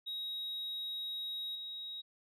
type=tone with level steps; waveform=sine; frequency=3800 Hz; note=A#7; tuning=33 cents sharp; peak=-35 / -40 dBFS; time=0.06-2.02 s; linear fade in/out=20 ms; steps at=1.55 s; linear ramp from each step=5 ms; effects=tanh soft clip ceiling -36 dBFS